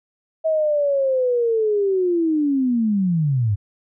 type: linear sweep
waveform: sine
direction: down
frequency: 645 to 95.8 Hz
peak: -16 dBFS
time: 0.44-3.56 s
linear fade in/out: 20 ms
effects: none